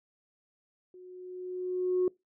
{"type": "tone with level ramp", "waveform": "sine", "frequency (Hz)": 365, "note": "F#4", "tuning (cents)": -24, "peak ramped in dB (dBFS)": [-48, -21], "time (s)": [0.94, 2.08], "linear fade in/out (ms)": 2, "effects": ["noise-tail reverb RT60 0.2 s tail -24 dB re dry", "tanh soft clip ceiling -20 dBFS"]}